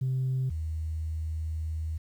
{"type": "tone pair in turn", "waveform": "sine", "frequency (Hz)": [130.4, 79.34], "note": ["C3", "D#2"], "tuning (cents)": [-5, 34], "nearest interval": "major sixth", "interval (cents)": 861, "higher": "first", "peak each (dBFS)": [-24, -29], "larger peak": "first", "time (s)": [[0.01, 0.5], [0.5, 1.98]], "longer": "second", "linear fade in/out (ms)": 10, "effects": ["tanh soft clip ceiling -23 dBFS", "10-bit"]}